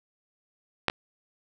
clicks, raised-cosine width 0.3 ms, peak -6 / -16 dBFS, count 2, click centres 0.883 / 0.899 s, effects none

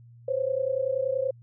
sine tone pair together, 513.5 / 544 Hz, C5 / C#5, -33 / -33 cents, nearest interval minor second, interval 100 cents, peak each -27 dBFS, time 0.28-1.31 s, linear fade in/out 5 ms, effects added 118 Hz sine -48 dBFS peak until 1.42 s

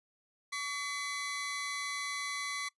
sawtooth tone pair together, 1138 / 2025 Hz, C#6 / B6, +45 / +43 cents, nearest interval minor seventh, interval 998 cents, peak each -35 / -34 dBFS, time 0.52-2.69 s, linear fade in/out 10 ms, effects noise-tail reverb RT60 0.1 s tail -20 dB re dry + resampled to 24000 Hz

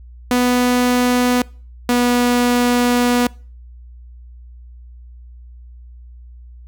sawtooth tone pair in turn, 247.2 / 243.9 Hz, B3 / B3, +2 / -21 cents, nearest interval unison, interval 23 cents, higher first, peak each -9 dBFS, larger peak neither, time 0.31-1.42 / 1.89-3.27 s, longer second, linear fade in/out 2 ms, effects noise-tail reverb RT60 0.4 s tail -24 dB re dry + added 60 Hz sine -36 dBFS peak until 6.67 s

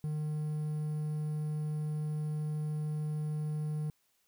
triangle tone with quantisation, 152.2 Hz, D#3, 38 cents flat, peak -30 dBFS, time 0.04-3.9 s, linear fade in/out 0 ms, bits 10, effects white hiss -74 dBFS RMS until 4.27 s

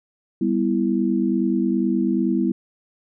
sine chord, E minor, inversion first, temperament just, 197.78 / 247.2 / 329.6 Hz, G3 / B3 / E4, +16 / +2 / 0 cents, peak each -22 dBFS, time 0.41-2.52 s, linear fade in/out 5 ms, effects none

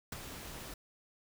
pink noise with ADSR envelope, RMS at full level -38 dBFS, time 0.12-0.74 s, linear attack 4 ms, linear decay 18 ms, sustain -8 dB, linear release 4 ms, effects none

